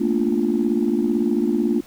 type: chord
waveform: sine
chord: Bb major seventh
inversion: third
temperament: equal with one note detuned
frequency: 220 / 238.1 / 293.7 / 349.2 Hz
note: A3 / Bb3 / D4 / F4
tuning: 0 / +37 / 0 / 0 cents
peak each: -22 dBFS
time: 0-1.81 s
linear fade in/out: 10 ms
effects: tanh soft clip ceiling -9 dBFS + pink hiss -48 dBFS RMS until 1.86 s